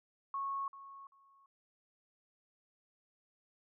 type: tone with echo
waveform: sine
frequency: 1100 Hz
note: C#6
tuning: 14 cents flat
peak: -35 dBFS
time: 0.34-0.68 s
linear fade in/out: 2 ms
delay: 390 ms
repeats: 2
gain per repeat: -14 dB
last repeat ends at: 1.46 s
effects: none